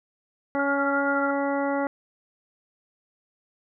harmonic tone, 280 Hz, C#4, 18 cents sharp, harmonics 1 / 2 / 3 / 4 / 5 / 6 / 7, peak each -27 / -27 / -30 / -36 / -34 / -46 / -38 dBFS, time 0.55-1.87 s, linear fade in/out 0 ms
sine tone with vibrato, 1396.9 Hz, F6, in tune, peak -26 dBFS, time 0.59-1.31 s, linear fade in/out 5 ms, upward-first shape square, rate 2.7 Hz, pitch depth 14 cents each way
effects none

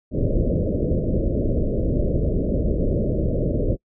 pink low-pass noise, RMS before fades -21 dBFS, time 0.11-3.77 s, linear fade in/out 50 ms, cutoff 610 Hz, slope 96 dB/octave, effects noise-tail reverb RT60 0.1 s tail -25 dB re dry

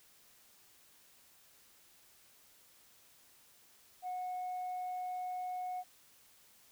sine tone, 731 Hz, F#5, 21 cents flat, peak -35 dBFS, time 4.02-5.84 s, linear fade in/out 50 ms, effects tanh soft clip ceiling -35 dBFS + white hiss -64 dBFS RMS until 6.71 s

